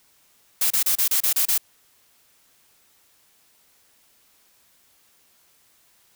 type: noise bursts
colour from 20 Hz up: blue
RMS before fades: -20 dBFS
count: 8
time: 0.61-1.579 s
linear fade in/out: 5 ms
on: 94 ms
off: 31 ms
effects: white hiss -60 dBFS RMS until 6.15 s